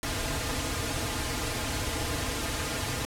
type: noise with comb filter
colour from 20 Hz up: pink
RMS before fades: -31 dBFS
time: 0.03-3.05 s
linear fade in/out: 0 ms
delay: 5.3 ms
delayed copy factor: -0.85
effects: low-pass 11000 Hz 12 dB/octave